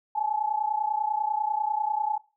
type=tone pair together; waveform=sine; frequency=836.9 / 867 Hz; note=G#5 / A5; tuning=+13 / -26 cents; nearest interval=minor second; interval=61 cents; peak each=-27 dBFS; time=0.15-2.18 s; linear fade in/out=10 ms; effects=noise-tail reverb RT60 0.3 s tail -19 dB re dry